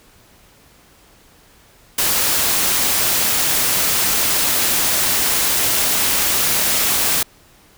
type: noise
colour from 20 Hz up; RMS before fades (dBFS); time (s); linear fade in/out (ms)
white; -17; 1.98-7.23; 5
effects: pink hiss -50 dBFS RMS until 7.77 s